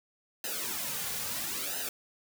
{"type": "noise with flanger", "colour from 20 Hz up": "white", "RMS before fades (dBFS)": -35, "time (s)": [0.44, 1.89], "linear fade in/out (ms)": 2, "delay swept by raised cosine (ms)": [0.88, 3.18], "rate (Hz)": 0.75, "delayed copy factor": -0.85, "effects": []}